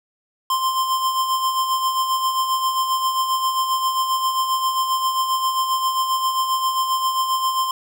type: tone with tremolo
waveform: square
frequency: 1046.5 Hz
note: C6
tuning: in tune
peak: -17 dBFS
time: 0.5-7.71 s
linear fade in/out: 2 ms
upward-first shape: sine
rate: 7.5 Hz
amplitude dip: 50%
effects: 9-bit